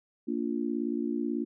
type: chord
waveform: sine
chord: Bb major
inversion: none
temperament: just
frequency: 233.1 / 291.4 / 349.6 Hz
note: Bb3 / D4 / F4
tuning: 0 / -13 / +2 cents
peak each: -32 / -32 / -34 dBFS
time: 0.27-1.45 s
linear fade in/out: 20 ms
effects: none